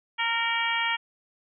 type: harmonic tone with a mistuned harmonic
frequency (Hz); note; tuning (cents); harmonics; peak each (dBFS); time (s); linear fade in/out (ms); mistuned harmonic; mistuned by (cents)
461.6; A#4; -17; 2 / 3 / 4 / 5 / 6 / 7; -30 / -33 / -30 / -29 / -33 / -33; 0.18-0.97; 20; 6; +41
effects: none